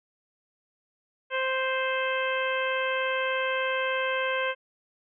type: harmonic tone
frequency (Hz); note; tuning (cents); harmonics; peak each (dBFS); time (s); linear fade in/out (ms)
523.3; C5; 0; 1 / 2 / 3 / 4 / 5 / 6; -29 / -32 / -31 / -35 / -34 / -38; 1.3-4.55; 50
effects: none